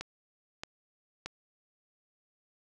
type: click train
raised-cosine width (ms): 0.2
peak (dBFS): -20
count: 3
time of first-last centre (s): 0.01-1.26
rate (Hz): 1.6
effects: none